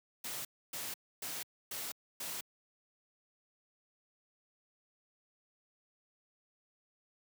white noise bursts, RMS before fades -41 dBFS, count 5, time 0.24-2.41 s, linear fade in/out 5 ms, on 210 ms, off 280 ms, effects high-pass 100 Hz 12 dB/octave

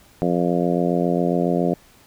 harmonic tone, 87.31 Hz, F2, in tune, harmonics 2 / 3 / 4 / 5 / 6 / 7 / 8, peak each -22 / -24 / -25 / -26 / -27 / -27 / -28 dBFS, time 0.22-1.74 s, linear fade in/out 0 ms, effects pink hiss -52 dBFS RMS until 2.06 s

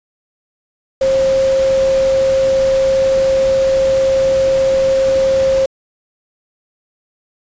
sine tone in noise, 534 Hz, C5, 35 cents sharp, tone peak -10 dBFS, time 1.01-5.66 s, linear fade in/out 5 ms, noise pink, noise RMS -27 dBFS, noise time 1.01-5.66 s, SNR +14 dB, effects resampled to 16000 Hz

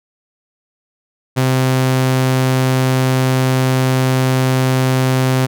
sawtooth tone, 130 Hz, C3, 11 cents flat, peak -8 dBFS, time 1.36-5.47 s, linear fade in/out 20 ms, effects none

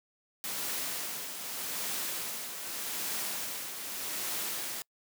white noise with tremolo, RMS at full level -34 dBFS, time 0.44-4.82 s, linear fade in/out 0 ms, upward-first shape triangle, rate 0.83 Hz, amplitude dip 55%, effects noise-tail reverb RT60 0.1 s tail -26 dB re dry + high-pass 150 Hz 12 dB/octave

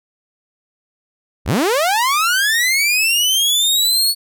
sawtooth linear sweep, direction up, 31.58 to 4441 Hz, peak -10 dBFS, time 1.45-4.15 s, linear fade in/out 50 ms, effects none

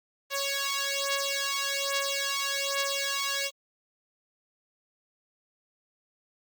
5% pulse beating tone pair, 554.4 / 555.6 Hz, C#5 / C#5, 0 / +4 cents, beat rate 1.2 Hz, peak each -19 dBFS, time 0.3-3.51 s, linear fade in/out 50 ms, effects Opus 32 kbps

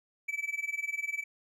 triangle tone with tremolo, 2303 Hz, D7, 34 cents flat, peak -27 dBFS, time 0.28-1.24 s, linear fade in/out 10 ms, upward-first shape sine, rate 20 Hz, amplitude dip 90%, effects none

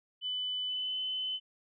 sine tone with pitch glide, 3000 to 3033 Hz, F#7 to F#7, +23 to +42 cents, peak -32 dBFS, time 0.21-1.4 s, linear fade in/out 50 ms, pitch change +19 cents, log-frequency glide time 0.67-1 s, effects none

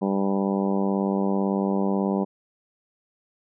harmonic tone, 98.1 Hz, G2, 2 cents sharp, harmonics 2 / 3 / 4 / 5 / 6 / 7 / 8 / 9 / 10, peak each -23 / -30 / -29 / -32 / -33 / -38 / -35 / -37 / -37 dBFS, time 0.01-2.25 s, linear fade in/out 20 ms, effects none

